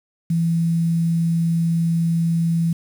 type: tone with quantisation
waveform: sine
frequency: 166.7 Hz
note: E3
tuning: 20 cents sharp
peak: -16 dBFS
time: 0.3-2.73 s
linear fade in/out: 5 ms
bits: 7
effects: none